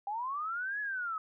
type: linear two-way sweep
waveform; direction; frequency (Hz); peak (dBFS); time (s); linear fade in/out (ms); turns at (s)
sine; up then down; 787 to 1711 to 1261; -33; 0.07-1.18; 2; 0.8
effects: none